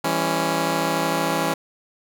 10% pulse chord, C# diminished, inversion first, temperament just, 166.31 / 199.57 / 277.2 Hz, E3 / G3 / C#4, +16 / +31 / 0 cents, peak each -16 / -20 / -16 dBFS, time 0.04-1.54 s, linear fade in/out 5 ms, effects none

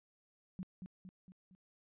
sine tone with echo, 185 Hz, F#3, in tune, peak -39 dBFS, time 0.59-0.63 s, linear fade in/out 0 ms, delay 230 ms, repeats 4, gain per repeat -5 dB, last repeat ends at 1.55 s, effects resampled to 8000 Hz

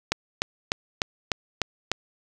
click train, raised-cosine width 0.2 ms, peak -5 dBFS, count 7, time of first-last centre 0.12-1.916 s, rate 3.34 Hz, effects 7-bit

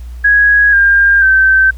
sine tone with pitch steps, 1660 / 1603.5 / 1548.8 Hz, G#6 / G6 / G6, -1 / +39 / -21 cents, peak -5 dBFS, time 0.24-1.71 s, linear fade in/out 10 ms, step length 490 ms, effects added 60 Hz sine -24 dBFS peak until 1.77 s + pink hiss -47 dBFS RMS until 1.77 s

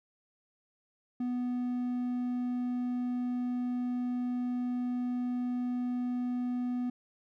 triangle tone, 246.9 Hz, B3, in tune, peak -28 dBFS, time 1.2-6.9 s, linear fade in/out 5 ms, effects none

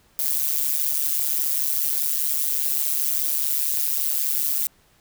violet noise with amplitude modulation, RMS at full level -19 dBFS, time 0.19-4.67 s, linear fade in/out 2 ms, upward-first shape sine, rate 145 Hz, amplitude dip 95%, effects pink hiss -59 dBFS RMS until 5 s

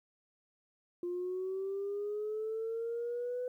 sine linear sweep, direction up, 349.2 to 501 Hz, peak -33 dBFS, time 1.03-3.48 s, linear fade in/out 2 ms, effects tanh soft clip ceiling -30 dBFS + 12-bit

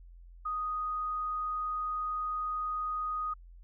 sine tone, 1244.5 Hz, D#6, in tune, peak -31 dBFS, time 0.45-3.34 s, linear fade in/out 10 ms, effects added 43 Hz sine -49 dBFS peak until 3.63 s

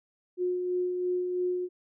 sine tone with tremolo, 360.8 Hz, F#4, 44 cents flat, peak -25 dBFS, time 0.37-1.69 s, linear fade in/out 50 ms, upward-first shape sine, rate 3 Hz, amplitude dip 35%, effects none

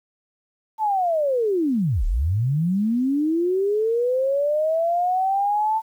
sine linear two-way sweep, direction down then up, 893 to 32.7 to 893 Hz, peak -18 dBFS, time 0.78-5.82 s, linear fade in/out 50 ms, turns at 2.05 s, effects 9-bit

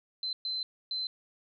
sine tone bursts at uneven times, 4071 Hz, C8, 48 cents flat, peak -31 dBFS, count 3, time 0.23-0.33 / 0.45-0.63 / 0.91-1.07 s, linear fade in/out 2 ms, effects none

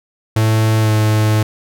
45% pulse tone with pitch glide, 110 to 107.99 Hz, A2 to A2, 0 to -32 cents, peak -11 dBFS, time 0.36-1.43 s, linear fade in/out 5 ms, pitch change -32 cents, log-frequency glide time 0.8-0.9 s, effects none

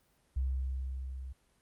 sine tone with level ramp, 65.41 Hz, C2, in tune, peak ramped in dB -28 to -40 dBFS, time 0.36-1.33 s, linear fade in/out 10 ms, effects pink hiss -71 dBFS RMS until 1.61 s + Opus 32 kbps

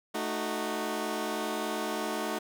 15% pulse chord, D# diminished, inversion second, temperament equal with one note detuned, 220 / 308.4 / 370 Hz, A3 / D#4 / F#4, 0 / -15 / 0 cents, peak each -29 dBFS, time 0.14-2.39 s, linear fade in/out 10 ms, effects none

